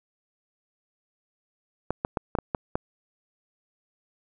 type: clicks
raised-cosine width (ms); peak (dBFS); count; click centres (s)
1; -11; 7; 1.906 / 2.049 / 2.172 / 2.352 / 2.387 / 2.548 / 2.755
effects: none